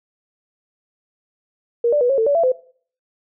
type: tone with pitch steps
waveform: sine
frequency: 471.6 / 588 / 489.5 / 545 / 446.8 / 571 / 670 / 511 Hz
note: A#4 / D5 / B4 / C#5 / A4 / D5 / E5 / C5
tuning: +20 / +2 / -15 / -29 / +27 / -49 / +28 / -41 cents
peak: -13 dBFS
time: 1.84-2.52 s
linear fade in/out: 5 ms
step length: 85 ms
effects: noise-tail reverb RT60 0.5 s tail -20 dB re dry